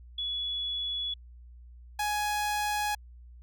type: tone pair in turn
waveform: sine / sawtooth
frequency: 3397 / 835.1 Hz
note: G#7 / G#5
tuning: +38 / +9 cents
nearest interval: 2 octaves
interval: 2429 cents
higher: first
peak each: -30 / -24 dBFS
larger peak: second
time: 0.18-1.14 / 1.99-2.95 s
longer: neither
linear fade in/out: 5 ms
effects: added 60 Hz sine -47 dBFS peak until 3.42 s